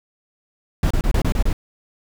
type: noise bursts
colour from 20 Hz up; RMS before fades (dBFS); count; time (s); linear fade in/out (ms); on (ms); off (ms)
brown; -17; 7; 0.83-1.53; 2; 76; 28
effects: none